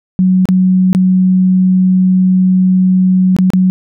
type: tone with dropouts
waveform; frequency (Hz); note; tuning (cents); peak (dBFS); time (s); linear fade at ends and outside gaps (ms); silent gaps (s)
sine; 185.4; F#3; +4; -6; 0.19-3.7; 0; 0.455-0.488 / 0.93-0.949 / 3.365-3.387 / 3.503-3.535
effects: none